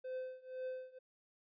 triangle tone with tremolo, 514 Hz, C5, 31 cents flat, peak -36 dBFS, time 0.04-0.99 s, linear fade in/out 10 ms, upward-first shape triangle, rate 2 Hz, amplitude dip 95%, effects resampled to 11025 Hz

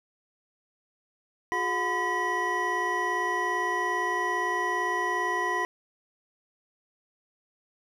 triangle tone cluster, 359.7 / 417.3 / 724 / 1008 / 1931 Hz, F#4 / G#4 / F#5 / B5 / B6, -49 / +8 / -38 / +35 / -39 cents, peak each -32 / -35 / -34 / -27 / -28 dBFS, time 1.52-5.65 s, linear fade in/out 0 ms, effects none

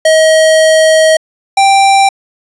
square tone pair in turn, 634 / 785.3 Hz, D#5 / G5, +32 / +3 cents, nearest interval major third, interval 371 cents, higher second, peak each -5 dBFS, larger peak neither, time 0.05-1.17 / 1.57-2.09 s, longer first, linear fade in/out 5 ms, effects resampled to 24000 Hz + 7-bit

